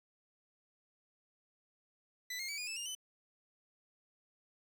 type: tone with pitch steps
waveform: 20% pulse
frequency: 1991 / 2134 / 2287 / 2451 / 2627 / 2816 / 3018 Hz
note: B6 / C7 / D7 / D#7 / E7 / F7 / F#7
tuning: +14 / +34 / -47 / -27 / -7 / +14 / +34 cents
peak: -34 dBFS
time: 2.3-2.951 s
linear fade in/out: 5 ms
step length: 93 ms
effects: 10-bit

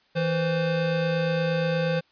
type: tone pair together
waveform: square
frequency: 162.84 / 517 Hz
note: E3 / C5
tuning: -21 / -21 cents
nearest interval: octave + minor sixth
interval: 2000 cents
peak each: -26 dBFS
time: 0.15-2.01 s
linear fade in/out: 20 ms
effects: white hiss -63 dBFS RMS until 2.11 s + resampled to 11025 Hz

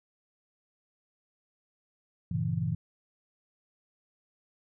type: chord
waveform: sine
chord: G diminished seventh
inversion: none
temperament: equal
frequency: 98 / 116.54 / 138.59 / 164.81 Hz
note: G2 / Bb2 / Db3 / Fb3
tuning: 0 / 0 / 0 / 0 cents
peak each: -35 / -33 / -34 / -31 dBFS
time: 2.31-2.75 s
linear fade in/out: 5 ms
effects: none

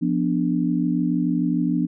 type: chord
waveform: sine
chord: B diminished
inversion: second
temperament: equal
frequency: 174.61 / 246.9 / 293.7 Hz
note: F3 / B3 / D4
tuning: 0 / 0 / 0 cents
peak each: -23 dBFS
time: 0.01-1.87 s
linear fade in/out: 20 ms
effects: none

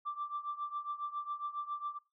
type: tone with tremolo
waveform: sine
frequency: 1174.7 Hz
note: D6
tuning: in tune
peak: -32 dBFS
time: 0.05-1.99 s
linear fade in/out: 20 ms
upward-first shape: triangle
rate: 7.3 Hz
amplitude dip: 90%
effects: noise-tail reverb RT60 0.3 s tail -24 dB re dry + tanh soft clip ceiling -30 dBFS

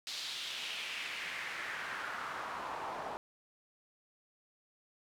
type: noise with band-pass filter sweep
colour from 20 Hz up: pink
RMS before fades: -41 dBFS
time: 0.07-3.17 s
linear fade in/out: 0 ms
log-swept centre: 4200 to 780 Hz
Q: 2.3
effects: none

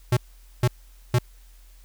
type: tone bursts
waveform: square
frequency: 122.5 Hz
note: B2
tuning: 14 cents flat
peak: -17 dBFS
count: 3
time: 0.12-1.187 s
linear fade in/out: 5 ms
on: 49 ms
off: 460 ms
effects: added 42 Hz sine -47 dBFS peak until 1.84 s + white hiss -59 dBFS RMS until 1.84 s

